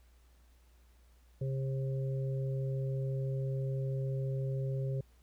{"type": "harmonic tone", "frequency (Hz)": 133.9, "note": "C3", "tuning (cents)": 40, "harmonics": [1, 3, 4], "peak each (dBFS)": [-32, -43, -44], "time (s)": [1.41, 5.01], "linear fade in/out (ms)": 5, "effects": ["added 60 Hz sine -60 dBFS peak until 5.22 s", "pink hiss -71 dBFS RMS until 5.22 s"]}